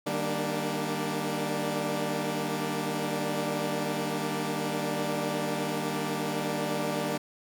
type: chord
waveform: 15% pulse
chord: Eb major seventh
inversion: none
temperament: equal with one note detuned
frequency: 152.71 / 196 / 233.1 / 293.7 Hz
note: Eb3 / G3 / Bb3 / D4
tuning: -32 / 0 / 0 / 0 cents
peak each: -28 dBFS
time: 0.06-7.18 s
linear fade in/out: 10 ms
effects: none